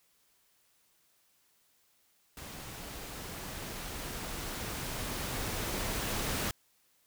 pink noise with level ramp, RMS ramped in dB -45 to -33 dBFS, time 2.37-6.51 s, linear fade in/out 2 ms, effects white hiss -70 dBFS RMS until 7.06 s

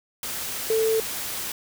sine tone in noise, 443.8 Hz, A4, 15 cents sharp, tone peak -19 dBFS, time 0.7-1 s, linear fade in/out 2 ms, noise white, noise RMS -31 dBFS, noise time 0.23-1.52 s, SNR +9 dB, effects none

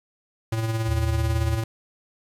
square tone with tremolo, 112.1 Hz, A2, 33 cents sharp, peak -22 dBFS, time 0.52-1.64 s, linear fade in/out 5 ms, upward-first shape sine, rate 18 Hz, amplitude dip 45%
sine tone, 78 Hz, D#2, 5 cents sharp, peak -23 dBFS, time 0.87-1.57 s, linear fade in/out 20 ms
effects resampled to 32000 Hz + 8-bit

